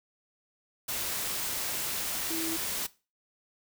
sine tone in noise, 326.6 Hz, E4, 16 cents flat, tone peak -33 dBFS, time 2.3-2.57 s, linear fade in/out 10 ms, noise white, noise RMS -33 dBFS, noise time 0.88-2.87 s, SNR -3 dB, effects noise-tail reverb RT60 0.3 s tail -19 dB re dry

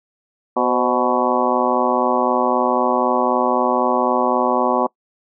harmonic tone with a mistuned harmonic, 123.9 Hz, B2, 6 cents sharp, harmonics 2 / 3 / 4 / 5 / 6 / 7 / 8 / 9, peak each -23 / -23 / -23 / -23 / -23 / -23 / -23 / -23 dBFS, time 0.56-4.87 s, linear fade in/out 10 ms, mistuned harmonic 4, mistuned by +72 cents, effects noise-tail reverb RT60 0.1 s tail -23 dB re dry

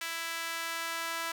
sawtooth tone with high-pass filter sweep, 331.3 Hz, E4, 9 cents sharp, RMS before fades -36 dBFS, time 0.01-1.32 s, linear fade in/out 5 ms, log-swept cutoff 1800 to 1200 Hz, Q 1.2, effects none

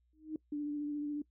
sine tone with exponential growth, 311.1 Hz, D#4, in tune, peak -32 dBFS, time 0.13-0.36 s, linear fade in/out 2 ms, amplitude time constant 48 ms
sine tone with vibrato, 293.7 Hz, D4, in tune, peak -34 dBFS, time 0.52-1.22 s, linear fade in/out 5 ms, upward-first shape sine, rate 14 Hz, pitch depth 18 cents each way
effects noise-tail reverb RT60 0.1 s tail -22 dB re dry + added 60 Hz sine -70 dBFS peak until 1.3 s

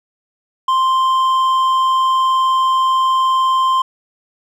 sine tone with hard clipping, 1046.5 Hz, C6, in tune, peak -13 dBFS, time 0.68-3.82 s, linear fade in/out 5 ms, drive 5 dB, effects none

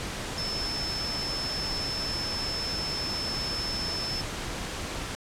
sine tone in noise, 5274 Hz, E8, in tune, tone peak -30 dBFS, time 0.38-4.21 s, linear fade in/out 0 ms, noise pink, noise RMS -34 dBFS, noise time 0-5.15 s, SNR +1 dB, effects low-pass 8000 Hz 12 dB/octave

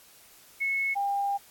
sine tone pair in turn, 2193 / 800.8 Hz, C#7 / G5, -19 / +37 cents, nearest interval octave + perfect fourth, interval 1744 cents, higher first, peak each -25 dBFS, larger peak neither, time 0.6-0.95 / 0.95-1.38 s, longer second, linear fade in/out 20 ms, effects white hiss -55 dBFS RMS until 1.5 s + AAC 64 kbps

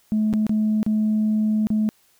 sine tone with dropouts, 215.1 Hz, A3, 39 cents flat, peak -16 dBFS, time 0.12-1.89 s, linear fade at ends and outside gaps 0 ms, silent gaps 0.329-0.337 / 0.467-0.494 / 0.83-0.864 / 1.67-1.703 s, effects tanh soft clip ceiling -14 dBFS + white hiss -60 dBFS RMS until 2.19 s

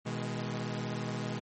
sawtooth chord, G# minor, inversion first, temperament equal with one note detuned, 123.47 / 159.02 / 207.7 Hz, B2 / D#3 / G#3, 0 / +38 / 0 cents, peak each -33 / -36 / -34 dBFS, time 0.05-1.4 s, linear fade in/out 20 ms, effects MP3 32 kbps

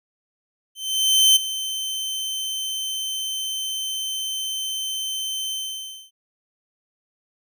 sawtooth tone with ADSR envelope, 3088 Hz, G7, 27 cents flat, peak -8 dBFS, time 0.75-6.11 s, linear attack 610 ms, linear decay 14 ms, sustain -14 dB, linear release 590 ms, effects none

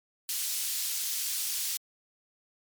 pink high-pass noise, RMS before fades -32 dBFS, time 0.29-1.77 s, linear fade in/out 0 ms, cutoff 4800 Hz, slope 12 dB/octave, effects MP3 96 kbps

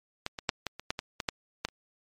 clicks, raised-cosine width 0.2 ms, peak -14 / -19 / -7 / -14 / -23 / -11 / -15 / -15 / -10 / -11 / -30 dBFS, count 11, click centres 0.264 / 0.388 / 0.492 / 0.667 / 0.796 / 0.905 / 0.991 / 1.202 / 1.288 / 1.65 / 1.687 s, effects MP3 64 kbps

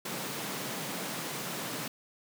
pink high-pass noise, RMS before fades -37 dBFS, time 0.05-1.88 s, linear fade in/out 5 ms, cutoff 130 Hz, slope 48 dB/octave, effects none

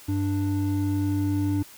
triangle tone pair together, 98.3 / 294.6 Hz, G2 / D4, +5 / +6 cents, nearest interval octave + perfect fifth, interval 1901 cents, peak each -23 dBFS, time 0.08-1.63 s, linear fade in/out 10 ms, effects white hiss -48 dBFS RMS until 1.77 s

